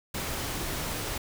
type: noise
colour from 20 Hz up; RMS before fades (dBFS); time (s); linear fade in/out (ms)
pink; -33; 0.14-1.18; 5
effects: none